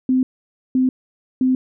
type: tone bursts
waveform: sine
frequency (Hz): 257.7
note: C4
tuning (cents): -26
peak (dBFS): -13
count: 3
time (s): 0.09-1.55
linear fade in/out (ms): 2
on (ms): 140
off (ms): 520
effects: none